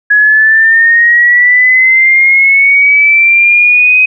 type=linear sweep; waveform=sine; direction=up; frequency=1674 to 2524 Hz; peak=-3 dBFS; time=0.1-4.06 s; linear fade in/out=10 ms; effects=none